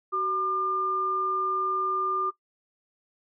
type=tone pair together; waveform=sine; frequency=378 / 1200 Hz; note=F#4 / D6; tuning=+37 / +37 cents; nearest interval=octave + minor sixth; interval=2000 cents; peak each=-33 / -25 dBFS; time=0.12-2.31 s; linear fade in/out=20 ms; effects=noise-tail reverb RT60 0.1 s tail -18 dB re dry